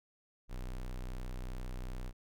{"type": "tone", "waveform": "square", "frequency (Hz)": 31.3, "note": "B0", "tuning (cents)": 24, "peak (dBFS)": -39, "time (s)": [0.48, 2.13], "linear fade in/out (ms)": 50, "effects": []}